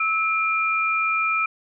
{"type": "tone pair together", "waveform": "sine", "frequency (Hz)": [1307, 2390], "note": ["E6", "D7"], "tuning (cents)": [-15, 30], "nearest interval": "minor seventh", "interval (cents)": 1045, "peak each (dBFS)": -22, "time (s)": [0, 1.46], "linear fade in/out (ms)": 5, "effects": []}